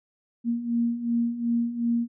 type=beating tone pair; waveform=sine; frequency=233.1 / 235.8 Hz; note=A#3 / A#3; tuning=0 / +20 cents; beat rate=2.7 Hz; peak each=-29 / -24 dBFS; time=0.44-2.08 s; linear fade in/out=50 ms; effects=none